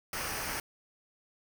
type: noise with comb filter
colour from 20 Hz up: pink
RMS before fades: -36 dBFS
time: 0.13-0.6 s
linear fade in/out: 2 ms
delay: 0.27 ms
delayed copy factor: -0.6
effects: none